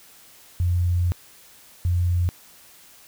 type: tone bursts at uneven times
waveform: sine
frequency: 88 Hz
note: F2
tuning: 14 cents sharp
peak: -18 dBFS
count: 2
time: 0.6-1.12 / 1.85-2.29 s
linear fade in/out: 0 ms
effects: white hiss -50 dBFS RMS until 3.07 s